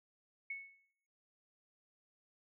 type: tone with exponential decay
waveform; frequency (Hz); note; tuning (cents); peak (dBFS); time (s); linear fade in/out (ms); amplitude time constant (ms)
sine; 2206; C#7; -9; -37; 0.5-0.9; 5; 85
effects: noise-tail reverb RT60 0.8 s tail -21 dB re dry